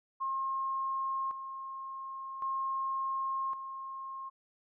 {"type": "tone with tremolo", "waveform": "sine", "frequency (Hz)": 1071, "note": "C6", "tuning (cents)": 40, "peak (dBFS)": -31, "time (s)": [0.2, 4.3], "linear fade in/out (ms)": 20, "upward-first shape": "square", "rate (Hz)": 0.45, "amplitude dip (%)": 60, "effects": []}